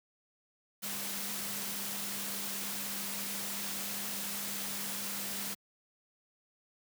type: tone in noise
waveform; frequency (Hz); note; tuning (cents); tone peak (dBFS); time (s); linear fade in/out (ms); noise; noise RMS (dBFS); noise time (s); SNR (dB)
sine; 200; G3; +35; -47; 0.82-5.55; 20; white; -38; 0.82-5.55; -12
effects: high-pass 100 Hz 12 dB/octave